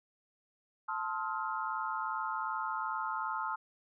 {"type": "chord", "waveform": "sine", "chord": "F dominant seventh", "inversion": "first", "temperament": "equal with one note detuned", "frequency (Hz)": [880, 1046.5, 1274.3, 1396.9], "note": ["A5", "C6", "Eb6", "F6"], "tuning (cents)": [0, 0, 41, 0], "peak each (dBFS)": [-38, -39, -38, -40], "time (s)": [0.88, 3.56], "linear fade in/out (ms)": 10, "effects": []}